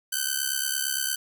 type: ring-modulated tone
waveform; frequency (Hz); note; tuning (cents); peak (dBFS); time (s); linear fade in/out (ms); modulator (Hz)
5% pulse; 1529; G6; -44; -11; 0.12-1.16; 10; 34.4
effects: none